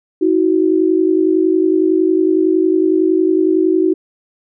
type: tone pair together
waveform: sine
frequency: 320.6 / 371.5 Hz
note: E4 / F#4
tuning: -48 / +7 cents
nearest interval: minor third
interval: 255 cents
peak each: -13 dBFS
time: 0.21-3.94 s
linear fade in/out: 10 ms
effects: none